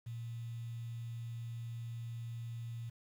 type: tone with quantisation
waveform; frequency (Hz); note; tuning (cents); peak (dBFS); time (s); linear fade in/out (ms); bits
sine; 116.54; A#2; 0; -40; 0.06-2.9; 10; 10
effects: none